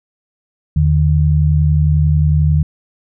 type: tone pair together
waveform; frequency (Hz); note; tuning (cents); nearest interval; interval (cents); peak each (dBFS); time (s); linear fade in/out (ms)
sine; 80.25 / 151.4; E2 / D#3; -46 / -47; major seventh; 1099; -12; 0.76-2.63; 5
effects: none